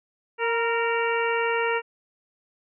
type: harmonic tone with a mistuned harmonic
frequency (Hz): 461.8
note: A#4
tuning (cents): -16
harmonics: 1 / 2 / 3 / 4 / 5 / 6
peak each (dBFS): -25 / -28 / -30 / -31 / -32 / -33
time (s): 0.38-1.82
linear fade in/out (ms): 50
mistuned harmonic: 2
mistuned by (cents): +32
effects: none